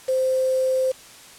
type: tone with quantisation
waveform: sine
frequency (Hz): 520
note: C5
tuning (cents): -11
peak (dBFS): -18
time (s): 0.08-0.92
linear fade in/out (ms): 10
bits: 6
effects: white hiss -45 dBFS RMS until 1.38 s + low-pass 10000 Hz 12 dB/octave